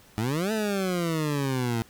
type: exponential two-way sweep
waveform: 20% pulse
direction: up then down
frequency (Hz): 103.83 to 223 to 112.8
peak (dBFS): -20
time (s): 0.18-1.82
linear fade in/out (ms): 0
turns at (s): 0.52
effects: pink hiss -55 dBFS RMS until 1.89 s